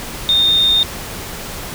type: tone in noise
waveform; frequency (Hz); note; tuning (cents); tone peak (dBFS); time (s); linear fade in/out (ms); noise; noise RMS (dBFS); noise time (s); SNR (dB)
sine; 3656; A#7; -34; -10; 0.29-0.83; 0; pink; -28; 0-1.74; +15
effects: none